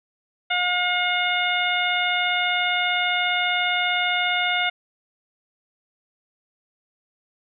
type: harmonic tone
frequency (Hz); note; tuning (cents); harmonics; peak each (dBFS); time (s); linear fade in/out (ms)
717; F5; +45; 1 / 2 / 3 / 4 / 5; -26 / -26 / -24 / -28 / -28; 0.5-4.7; 10
effects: none